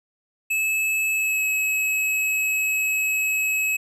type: tone with pitch glide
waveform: square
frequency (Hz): 2600 to 2569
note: E7 to E7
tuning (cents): -24 to -45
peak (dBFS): -21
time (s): 0.5-3.77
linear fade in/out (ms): 10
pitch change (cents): -21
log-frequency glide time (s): 1.13-1.44
effects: none